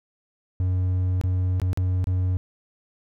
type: tone with dropouts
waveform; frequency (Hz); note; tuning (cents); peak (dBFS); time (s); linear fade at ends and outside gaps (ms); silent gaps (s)
triangle; 91.8; F#2; -13; -18; 0.6-2.37; 0; 1.213-1.237 / 1.599-1.617 / 1.731-1.774 / 2.042-2.071
effects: none